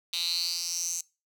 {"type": "tone with high-pass filter sweep", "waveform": "10% pulse", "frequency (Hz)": 171.3, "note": "F3", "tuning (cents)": -33, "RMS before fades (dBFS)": -31, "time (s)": [0.13, 1.01], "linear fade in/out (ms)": 2, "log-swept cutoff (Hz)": [3600, 6700], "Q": 7.4, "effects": ["noise-tail reverb RT60 0.3 s tail -23 dB re dry"]}